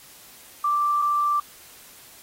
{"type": "tone pair in turn", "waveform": "sine", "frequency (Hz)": [1174.7, 1174.7], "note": ["D6", "D6"], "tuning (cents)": [0, 0], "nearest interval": "unison", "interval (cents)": 0, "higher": "neither", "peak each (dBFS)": -19, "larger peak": "neither", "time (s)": [[0.64, 1.02], [1.02, 1.4]], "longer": "neither", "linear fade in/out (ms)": 5, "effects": ["white hiss -48 dBFS RMS until 2.22 s", "AAC 48 kbps"]}